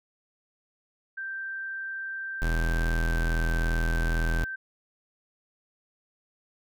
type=tone with pitch glide; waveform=sine; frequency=1568 to 1556.3 Hz; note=G6 to G6; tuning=0 to -13 cents; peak=-32 dBFS; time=1.17-4.56 s; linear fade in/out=10 ms; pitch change=-13 cents; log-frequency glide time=2.9-3.24 s
type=tone; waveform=45% pulse; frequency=41.2 Hz; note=E1; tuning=in tune; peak=-24 dBFS; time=2.42-4.44 s; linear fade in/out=0 ms
effects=none